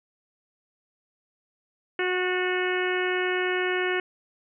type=harmonic tone with a mistuned harmonic; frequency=365.8 Hz; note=F#4; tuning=20 cents flat; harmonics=1 / 2 / 3 / 4 / 5 / 6 / 7 / 8; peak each=-26 / -35 / -37 / -32 / -31 / -33 / -37 / -37 dBFS; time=1.99-4 s; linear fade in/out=2 ms; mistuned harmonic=5; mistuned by=-23 cents; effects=none